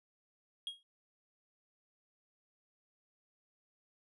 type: tone with exponential decay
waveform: triangle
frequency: 3274 Hz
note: G#7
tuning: 25 cents flat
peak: -33 dBFS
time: 0.67-0.83 s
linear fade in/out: 1 ms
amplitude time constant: 33 ms
effects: resampled to 24000 Hz